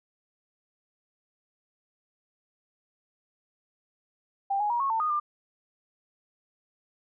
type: tone with pitch steps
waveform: sine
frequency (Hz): 791 / 833 / 952 / 1096 / 897 / 1233 / 1195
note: G5 / G#5 / A#5 / C#6 / A5 / D#6 / D6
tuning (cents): +15 / +5 / +36 / -20 / +33 / -16 / +30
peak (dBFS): -24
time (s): 4.5-5.2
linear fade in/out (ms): 10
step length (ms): 100
effects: none